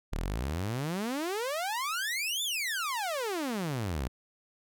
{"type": "exponential two-way sweep", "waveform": "sawtooth", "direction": "up then down", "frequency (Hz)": [34.65, 3603, 57.4], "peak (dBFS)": -27, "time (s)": [0.12, 4.08], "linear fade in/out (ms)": 10, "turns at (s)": 2.43, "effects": []}